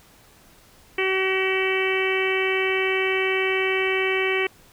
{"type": "harmonic tone", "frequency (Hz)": 380, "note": "F#4", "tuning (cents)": 46, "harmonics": [1, 2, 3, 4, 5, 6, 7, 8], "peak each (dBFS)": [-23, -34, -33, -35, -28, -26, -30, -33], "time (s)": [0.98, 4.47], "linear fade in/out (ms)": 5, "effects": ["pink hiss -53 dBFS RMS until 4.72 s"]}